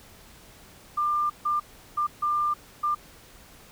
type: tone bursts at uneven times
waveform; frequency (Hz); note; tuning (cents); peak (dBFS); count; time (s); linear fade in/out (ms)
sine; 1195; D6; +30; -22; 5; 0.97-1.3 / 1.45-1.6 / 1.97-2.07 / 2.22-2.54 / 2.83-2.95; 10
effects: pink hiss -51 dBFS RMS until 3.71 s